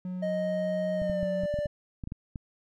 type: tone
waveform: triangle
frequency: 182.5 Hz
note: F#3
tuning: 24 cents flat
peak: -30 dBFS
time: 0.05-1.46 s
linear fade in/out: 2 ms
type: tone with pitch glide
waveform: triangle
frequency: 622.3 to 588.7 Hz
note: D#5 to D5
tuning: 0 to +4 cents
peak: -26 dBFS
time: 0.22-1.67 s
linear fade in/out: 10 ms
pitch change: -96 cents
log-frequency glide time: 0.95-1.27 s
type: clicks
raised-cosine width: 5 ms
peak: -24 dBFS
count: 11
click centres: 1.018 / 1.098 / 1.23 / 1.436 / 1.541 / 1.589 / 1.658 / 2.038 / 2.074 / 2.121 / 2.358 s
effects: none